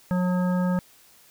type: harmonic tone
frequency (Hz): 180.9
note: F#3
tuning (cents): -39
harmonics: 1 / 3 / 5 / 7 / 9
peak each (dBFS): -21 / -31 / -35 / -38 / -40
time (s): 0.11-0.79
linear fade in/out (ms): 0
effects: white hiss -55 dBFS RMS until 1.3 s